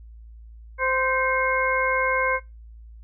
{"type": "harmonic tone with a mistuned harmonic", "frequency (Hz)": 520, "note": "C5", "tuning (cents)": -11, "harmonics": [1, 2, 3, 4], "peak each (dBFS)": [-26, -26, -26, -26], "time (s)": [0.78, 2.4], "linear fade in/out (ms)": 50, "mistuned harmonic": 4, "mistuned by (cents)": 61, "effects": ["noise-tail reverb RT60 0.2 s tail -17 dB re dry", "added 56 Hz sine -41 dBFS peak until 3.03 s"]}